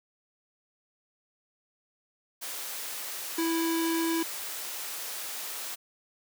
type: high-pass noise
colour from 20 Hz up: white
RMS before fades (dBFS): -37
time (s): 2.41-5.76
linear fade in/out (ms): 20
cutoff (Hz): 420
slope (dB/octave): 12
type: tone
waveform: square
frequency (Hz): 329.6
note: E4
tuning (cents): 0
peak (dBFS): -27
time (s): 3.38-4.23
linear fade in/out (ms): 5
effects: none